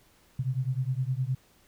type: beating tone pair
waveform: sine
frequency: 125.5 / 135.2 Hz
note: B2 / C#3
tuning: +28 / -43 cents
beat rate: 9.7 Hz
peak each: -29 / -30 dBFS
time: 0.39-1.35 s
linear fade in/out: 5 ms
effects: pink hiss -62 dBFS RMS until 1.67 s